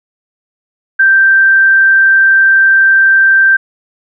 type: tone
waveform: sine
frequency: 1568 Hz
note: G6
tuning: in tune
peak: -4 dBFS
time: 0.99-3.57 s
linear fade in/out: 10 ms
effects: none